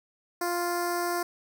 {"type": "tone with notch filter", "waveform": "10% pulse", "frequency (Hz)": 349.2, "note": "F4", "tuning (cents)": 0, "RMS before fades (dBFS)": -29, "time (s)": [0.41, 1.23], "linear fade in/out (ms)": 5, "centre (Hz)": 2800, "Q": 0.58, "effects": []}